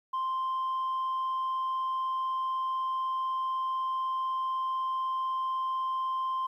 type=tone; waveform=sine; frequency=1046 Hz; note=C6; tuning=1 cent flat; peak=-26 dBFS; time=0.13-6.47 s; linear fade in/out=10 ms; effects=tanh soft clip ceiling -27 dBFS + 11-bit